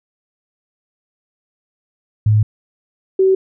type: tone pair in turn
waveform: sine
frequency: 106.9 / 380.9 Hz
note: A2 / G4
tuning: -49 / -50 cents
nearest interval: octave + minor seventh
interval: 2199 cents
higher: second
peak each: -9 dBFS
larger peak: neither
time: 2.26-2.43 / 3.19-3.35 s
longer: first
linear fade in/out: 5 ms
effects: none